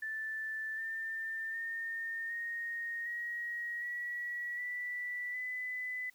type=tone with pitch steps; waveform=sine; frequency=1760 / 1792.8 / 1826.3 / 1860.4 / 1895.1 / 1930.4 / 1966.4 / 2003 Hz; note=A6 / A6 / A#6 / A#6 / A#6 / B6 / B6 / B6; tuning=0 / +32 / -36 / -4 / +28 / -40 / -8 / +24 cents; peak=-36 dBFS; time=0.02-6.1 s; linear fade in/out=5 ms; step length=760 ms; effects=white hiss -68 dBFS RMS until 6.14 s